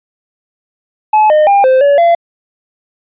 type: tone with pitch steps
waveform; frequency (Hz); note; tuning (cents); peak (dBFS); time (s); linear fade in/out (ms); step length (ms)
triangle; 857 / 611 / 801 / 520 / 569 / 682; A5 / D#5 / G5 / C5 / C#5 / F5; -46 / -32 / +37 / -11 / +45 / -41; -3; 1.13-2.15; 5; 170
effects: resampled to 8000 Hz